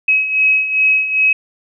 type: beating tone pair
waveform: sine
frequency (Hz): 2552 / 2554.5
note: D#7 / D#7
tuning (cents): +43 / +45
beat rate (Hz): 2.5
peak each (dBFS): -18 / -12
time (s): 0.08-1.33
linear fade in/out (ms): 5
effects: none